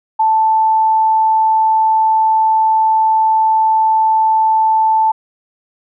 sine tone, 880 Hz, A5, in tune, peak -9 dBFS, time 0.19-5.12 s, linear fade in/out 10 ms, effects none

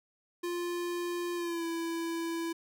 square tone with pitch glide, 349.2 to 332.9 Hz, F4 to E4, 0 to +17 cents, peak -33 dBFS, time 0.43-2.53 s, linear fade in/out 10 ms, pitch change -83 cents, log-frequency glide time 1.35-1.65 s, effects none

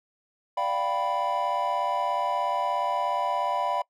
triangle chord, G dominant seventh, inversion second, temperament equal with one note detuned, 587.3 / 698.5 / 775.4 / 987.8 Hz, D5 / F5 / G5 / B5, 0 / 0 / -19 / 0 cents, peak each -30 / -29 / -29 / -26 dBFS, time 0.57-3.82 s, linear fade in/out 5 ms, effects noise-tail reverb RT60 0.1 s tail -23 dB re dry

